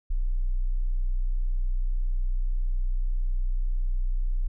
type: tone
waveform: sine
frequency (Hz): 30.87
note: B0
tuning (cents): 0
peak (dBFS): -22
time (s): 0.1-4.48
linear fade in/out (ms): 10
effects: none